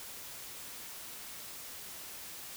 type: silence
effects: white hiss -46 dBFS RMS until 2.56 s